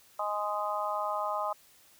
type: harmonic tone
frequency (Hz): 207.7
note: G#3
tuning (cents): 0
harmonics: 3 / 4 / 5 / 6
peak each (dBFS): -35 / -35 / -35 / -35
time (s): 0.19-1.53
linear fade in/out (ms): 5
effects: white hiss -60 dBFS RMS until 1.99 s